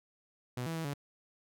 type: tone with pitch steps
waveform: sawtooth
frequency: 124.1 / 164 / 162.5 / 142.5 Hz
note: B2 / E3 / E3 / C#3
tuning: +9 / -9 / -24 / +48 cents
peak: -31 dBFS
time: 0.57-0.938 s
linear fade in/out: 5 ms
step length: 92 ms
effects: none